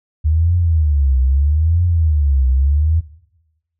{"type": "tone with vibrato", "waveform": "sine", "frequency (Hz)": 75.1, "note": "D2", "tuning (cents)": 39, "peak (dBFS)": -11, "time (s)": [0.24, 3.01], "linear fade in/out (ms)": 20, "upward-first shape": "triangle", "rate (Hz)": 0.78, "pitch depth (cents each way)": 290, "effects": ["noise-tail reverb RT60 1.0 s tail -20 dB re dry"]}